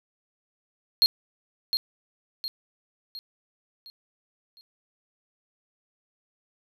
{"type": "tone with echo", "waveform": "triangle", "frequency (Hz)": 4238, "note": "C8", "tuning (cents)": 21, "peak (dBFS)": -14, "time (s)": [1.02, 1.06], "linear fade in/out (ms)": 0, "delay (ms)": 710, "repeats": 5, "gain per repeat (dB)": -7, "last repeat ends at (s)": 4.61, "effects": []}